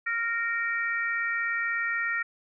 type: harmonic tone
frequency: 463.4 Hz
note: A#4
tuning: 10 cents flat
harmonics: 3 / 4 / 5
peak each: -31 / -28 / -34 dBFS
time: 0.06-2.23 s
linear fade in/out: 10 ms
effects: none